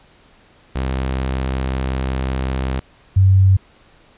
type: tone pair in turn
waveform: sawtooth / sine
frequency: 65.41 / 95.54 Hz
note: C2 / G2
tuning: 0 / -44 cents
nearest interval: perfect fifth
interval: 656 cents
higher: second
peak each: -15 / -8 dBFS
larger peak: second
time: 0.75-2.8 / 3.16-3.57 s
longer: first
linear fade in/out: 10 ms
effects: pink hiss -51 dBFS RMS until 4.17 s + resampled to 8000 Hz